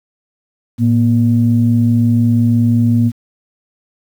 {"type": "tone pair together", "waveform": "sine", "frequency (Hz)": [112.04, 237.7], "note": ["A2", "A#3"], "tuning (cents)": [32, 34], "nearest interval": "octave + minor second", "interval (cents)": 1302, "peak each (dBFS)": -11, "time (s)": [0.78, 3.12], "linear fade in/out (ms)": 50, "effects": ["tanh soft clip ceiling -1 dBFS", "7-bit"]}